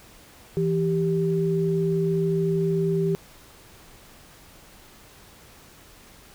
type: tone pair together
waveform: sine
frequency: 164.82 / 392 Hz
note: E3 / G4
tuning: 0 / 0 cents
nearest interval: octave + minor third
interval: 1500 cents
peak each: -23 dBFS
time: 0.57-3.15 s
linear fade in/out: 0 ms
effects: pink hiss -50 dBFS RMS until 6.34 s